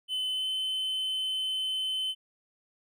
triangle tone with pitch glide, 3035 to 3056 Hz, F#7 to G7, +43 to -45 cents, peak -27 dBFS, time 0.08-2.15 s, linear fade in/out 50 ms, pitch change +12 cents, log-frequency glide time 0.32-0.47 s, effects none

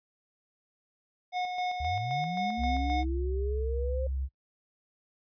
square tone with tremolo, 726 Hz, F#5, 33 cents flat, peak -29 dBFS, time 1.32-3.05 s, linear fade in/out 50 ms, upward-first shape square, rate 3.8 Hz, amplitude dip 40%
sine linear sweep, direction up, 68 to 532 Hz, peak -33 dBFS, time 1.8-4.07 s, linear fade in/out 5 ms
sine tone with vibrato, 66.5 Hz, C2, 29 cents sharp, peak -29 dBFS, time 2.57-4.29 s, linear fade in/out 50 ms, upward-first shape sine, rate 16 Hz, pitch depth 21 cents each way
effects noise-tail reverb RT60 0.1 s tail -23 dB re dry + resampled to 11025 Hz

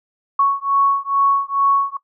sine beating tone pair, 1108.7 / 1111 Hz, C#6 / C#6, 0 / +4 cents, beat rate 2.3 Hz, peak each -17 dBFS, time 0.39-1.97 s, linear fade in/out 5 ms, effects noise-tail reverb RT60 0.1 s tail -19 dB re dry

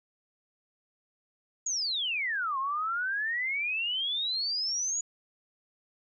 sine exponential two-way sweep, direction down then up, 6900 to 1046.5 to 6900 Hz, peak -28 dBFS, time 1.66-5.01 s, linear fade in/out 5 ms, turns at 2.58 s, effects none

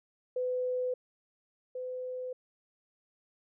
sine tone pair in turn, 503 / 506.5 Hz, B4 / B4, +32 / +44 cents, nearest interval unison, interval 12 cents, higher second, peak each -29 / -35 dBFS, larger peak first, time 0.36-0.94 / 1.75-2.33 s, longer neither, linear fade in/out 5 ms, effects none

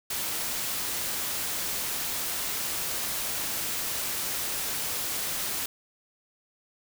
white noise, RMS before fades -31 dBFS, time 0.1-5.66 s, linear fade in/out 5 ms, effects none

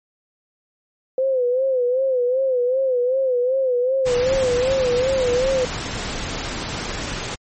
sine tone with vibrato, 511 Hz, C5, 41 cents flat, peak -16 dBFS, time 1.18-5.65 s, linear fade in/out 2 ms, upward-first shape sine, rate 2.6 Hz, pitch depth 86 cents each way
pink noise, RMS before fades -27 dBFS, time 4.05-7.36 s, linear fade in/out 20 ms
effects MP3 32 kbps

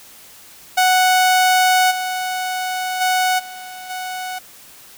sawtooth tone with level steps, 740 Hz, F#5, in tune, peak -8 / -17 / -11 / -28 / -21 dBFS, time 0.77-4.39 s, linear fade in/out 10 ms, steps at 1.9 / 3 / 3.38 / 3.89 s, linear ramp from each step 20 ms, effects white hiss -43 dBFS RMS until 4.97 s

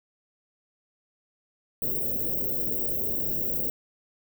white band-stop noise, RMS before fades -28 dBFS, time 1.82-3.7 s, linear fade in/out 2 ms, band 580 to 16000 Hz, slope 48 dB/octave, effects none

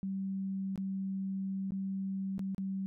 sine tone with dropouts, 192.9 Hz, G3, 28 cents flat, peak -33 dBFS, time 0.03-2.86 s, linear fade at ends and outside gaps 0 ms, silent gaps 0.758-0.777 / 1.707-1.72 / 2.381-2.393 / 2.547-2.581 s, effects none

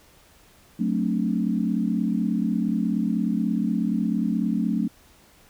sine chord, D dominant seventh, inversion first, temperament just, 183.54 / 220.2 / 264.3 / 293.7 Hz, F#3 / A3 / C4 / D4, -14 / +2 / +18 / 0 cents, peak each -26 / -24 / -29 / -30 dBFS, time 0.79-4.88 s, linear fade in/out 10 ms, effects pink hiss -55 dBFS RMS until 5.49 s

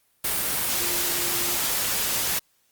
sine tone in noise, 349.2 Hz, F4, in tune, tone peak -36 dBFS, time 0.8-1.57 s, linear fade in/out 5 ms, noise white, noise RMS -25 dBFS, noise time 0.24-2.39 s, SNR -14 dB, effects white hiss -66 dBFS RMS until 2.71 s + Opus 32 kbps

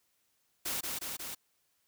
white noise with echo, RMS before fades -35 dBFS, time 0.65-0.81 s, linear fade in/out 10 ms, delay 180 ms, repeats 3, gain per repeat -2 dB, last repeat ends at 1.35 s, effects white hiss -75 dBFS RMS until 1.87 s

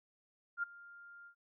sine tone with ADSR envelope, 1400 Hz, F6, 4 cents sharp, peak -31 dBFS, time 0.57-1.35 s, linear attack 60 ms, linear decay 12 ms, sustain -21 dB, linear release 85 ms, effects none

